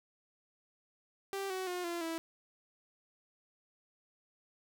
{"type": "tone with pitch steps", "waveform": "sawtooth", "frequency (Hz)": [392, 374.9, 358.6, 343, 328.1], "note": ["G4", "F#4", "F4", "F4", "E4"], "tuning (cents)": [0, 23, 46, -31, -8], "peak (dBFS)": -32, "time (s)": [1.33, 2.18], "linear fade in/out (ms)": 0, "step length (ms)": 170, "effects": []}